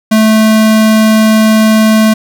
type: tone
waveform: square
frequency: 218.3 Hz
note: A3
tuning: 13 cents flat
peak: -5 dBFS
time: 0.11-2.14 s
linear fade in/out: 10 ms
effects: none